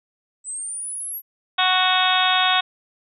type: exponential sweep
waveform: sine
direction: up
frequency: 7930 to 11770 Hz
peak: -27 dBFS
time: 0.44-1.22 s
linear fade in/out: 50 ms
type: harmonic tone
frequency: 370 Hz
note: F#4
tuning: in tune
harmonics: 2 / 3 / 4 / 5 / 6 / 7 / 8 / 9 / 10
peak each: -22 / -23 / -24 / -29 / -30 / -26 / -32 / -23 / -23 dBFS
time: 1.58-2.61 s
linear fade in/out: 10 ms
effects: none